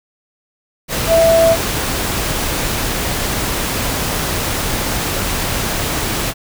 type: tone in noise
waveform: sine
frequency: 660 Hz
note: E5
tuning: 2 cents sharp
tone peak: -8 dBFS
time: 1.07-1.57 s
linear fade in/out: 50 ms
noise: pink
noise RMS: -19 dBFS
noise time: 0.88-6.34 s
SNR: +8 dB
effects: none